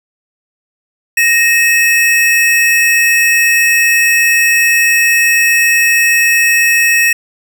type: tone pair together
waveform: square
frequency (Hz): 1864.7 / 2593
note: A#6 / E7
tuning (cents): 0 / -29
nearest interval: tritone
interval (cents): 571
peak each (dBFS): -11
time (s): 1.17-7.13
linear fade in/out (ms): 5
effects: none